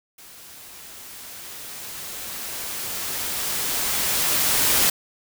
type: noise with level ramp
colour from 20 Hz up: white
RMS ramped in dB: -45 to -18 dBFS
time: 0.18-4.9 s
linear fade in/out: 5 ms
effects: none